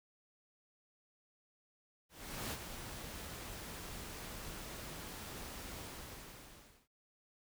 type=noise with ADSR envelope; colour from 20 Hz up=pink; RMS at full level=-40 dBFS; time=2.09-6.88 s; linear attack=420 ms; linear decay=59 ms; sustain=-7 dB; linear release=1100 ms; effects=none